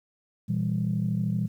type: chord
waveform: sine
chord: E diminished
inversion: second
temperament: just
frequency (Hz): 118.67 / 164.81 / 197.78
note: Bb2 / E3 / G3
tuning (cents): +31 / 0 / +16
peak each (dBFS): -28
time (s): 0.48-1.48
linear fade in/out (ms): 20
effects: tanh soft clip ceiling -16 dBFS + 10-bit